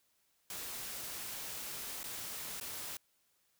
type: noise with dropouts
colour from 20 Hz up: white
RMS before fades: -43 dBFS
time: 0.5-2.97 s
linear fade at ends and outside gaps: 2 ms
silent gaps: 2.032-2.04 / 2.6-2.61 s
effects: white hiss -75 dBFS RMS until 3.59 s